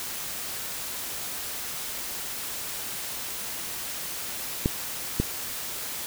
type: clicks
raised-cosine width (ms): 3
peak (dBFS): -9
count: 2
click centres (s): 4.659 / 5.2
effects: white hiss -34 dBFS RMS until 6.06 s